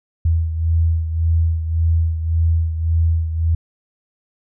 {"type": "beating tone pair", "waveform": "sine", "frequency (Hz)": [81.7, 83.5], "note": ["E2", "E2"], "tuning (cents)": [-15, 23], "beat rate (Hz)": 1.8, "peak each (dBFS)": [-15, -22], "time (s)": [0.25, 3.55], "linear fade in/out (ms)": 5, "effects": []}